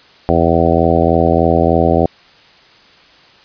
harmonic tone, 83.3 Hz, E2, 19 cents sharp, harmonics 1 / 2 / 3 / 4 / 5 / 6 / 7 / 8 / 9, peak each -18 / -18 / -18 / -18 / -18 / -18 / -18 / -18 / -18 dBFS, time 0.29-2.06 s, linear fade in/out 0 ms, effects white hiss -45 dBFS RMS until 3.44 s + resampled to 11025 Hz

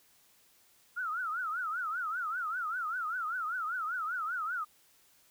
sine tone with vibrato, 1363 Hz, F6, 43 cents flat, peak -32 dBFS, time 0.96-4.65 s, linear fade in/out 20 ms, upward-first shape triangle, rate 5.1 Hz, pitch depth 210 cents each way, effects white hiss -65 dBFS RMS until 5.3 s

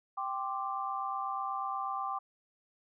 sine chord, G suspended fourth, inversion none, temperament equal, 784 / 1046.5 / 1174.7 Hz, G5 / C6 / D6, 0 / 0 / 0 cents, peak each -37 / -39 / -36 dBFS, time 0.17-2.19 s, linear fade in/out 10 ms, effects none

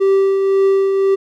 triangle tone with tremolo, 389.5 Hz, G4, 11 cents flat, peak -7 dBFS, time 0-1.16 s, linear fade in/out 20 ms, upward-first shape triangle, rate 1.9 Hz, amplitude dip 40%, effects none

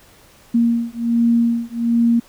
sine beating tone pair, 233.1 / 234.4 Hz, A#3 / A#3, 0 / +10 cents, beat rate 1.3 Hz, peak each -17 dBFS, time 0.54-2.2 s, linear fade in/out 10 ms, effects pink hiss -49 dBFS RMS until 2.28 s

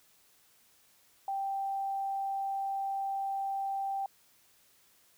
sine tone, 784 Hz, G5, in tune, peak -31 dBFS, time 1.28-4.06 s, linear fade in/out 2 ms, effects white hiss -65 dBFS RMS until 5.17 s

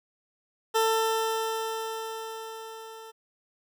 20% pulse tone with level ramp, 446 Hz, A4, 23 cents sharp, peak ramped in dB -16 to -38 dBFS, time 0.74-3.12 s, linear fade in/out 20 ms, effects none

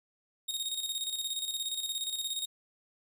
sawtooth tone with tremolo, 3729 Hz, A#7, in tune, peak -28 dBFS, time 0.48-2.46 s, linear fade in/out 10 ms, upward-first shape square, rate 17 Hz, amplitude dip 55%, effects none

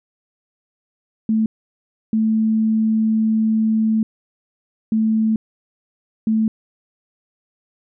sine tone bursts at uneven times, 220 Hz, A3, in tune, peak -14 dBFS, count 4, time 1.29-1.46 / 2.13-4.03 / 4.92-5.36 / 6.27-6.48 s, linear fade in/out 2 ms, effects none

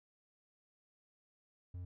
triangle tone, 89.4 Hz, F2, 41 cents sharp, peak -40 dBFS, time 1.74-1.85 s, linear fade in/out 5 ms, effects none

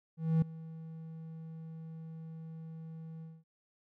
triangle tone with ADSR envelope, 161.5 Hz, E3, 35 cents flat, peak -21 dBFS, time 0.17-3.44 s, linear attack 250 ms, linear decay 4 ms, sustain -20 dB, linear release 220 ms, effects none

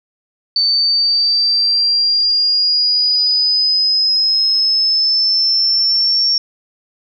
sine exponential sweep, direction up, 4539 to 5490 Hz, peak -11 dBFS, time 0.56-6.38 s, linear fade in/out 2 ms, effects none

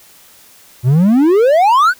triangle exponential sweep, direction up, 116.54 to 1568 Hz, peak -5 dBFS, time 0.83-1.94 s, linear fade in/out 50 ms, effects white hiss -44 dBFS RMS until 1.99 s

